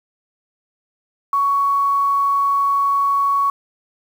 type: tone with quantisation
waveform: sine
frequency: 1117 Hz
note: C#6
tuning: 13 cents sharp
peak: -14 dBFS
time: 1.33-3.5 s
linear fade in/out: 2 ms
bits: 7
effects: none